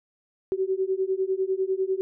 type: beating tone pair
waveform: sine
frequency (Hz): 375.3 / 385.3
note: F#4 / G4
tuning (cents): +25 / -30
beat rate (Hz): 10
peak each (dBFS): -26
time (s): 0.52-2.01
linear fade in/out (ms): 0
effects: none